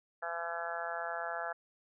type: harmonic tone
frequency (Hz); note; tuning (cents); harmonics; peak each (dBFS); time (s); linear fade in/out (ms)
169.2; E3; +45; 3 / 4 / 5 / 6 / 7 / 8 / 9 / 10; -46 / -40 / -43 / -49 / -49 / -42 / -45 / -43; 0.22-1.53; 10
effects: none